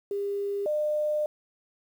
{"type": "tone pair in turn", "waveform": "sine", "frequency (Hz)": [402.3, 602.8], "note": ["G4", "D5"], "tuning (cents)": [45, 45], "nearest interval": "perfect fifth", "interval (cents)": 700, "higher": "second", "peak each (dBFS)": [-27, -24], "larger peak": "second", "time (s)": [[0.11, 0.66], [0.66, 1.26]], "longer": "second", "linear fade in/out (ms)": 2, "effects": ["9-bit"]}